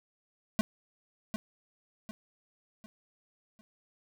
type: tone with echo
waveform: square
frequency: 216.5 Hz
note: A3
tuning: 28 cents flat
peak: -24 dBFS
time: 0.59-0.61 s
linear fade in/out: 0 ms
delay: 750 ms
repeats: 4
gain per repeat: -8 dB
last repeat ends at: 3.61 s
effects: none